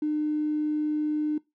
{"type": "tone", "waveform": "triangle", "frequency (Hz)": 302.6, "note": "D#4", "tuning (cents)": -48, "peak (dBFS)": -20, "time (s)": [0.02, 1.38], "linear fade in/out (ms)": 5, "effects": ["noise-tail reverb RT60 0.2 s tail -24 dB re dry", "tanh soft clip ceiling -22 dBFS"]}